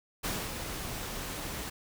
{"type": "noise with ADSR envelope", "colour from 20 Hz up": "pink", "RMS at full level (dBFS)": -32, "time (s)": [0.23, 1.7], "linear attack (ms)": 19, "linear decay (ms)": 230, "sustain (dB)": -6, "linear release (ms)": 9, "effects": []}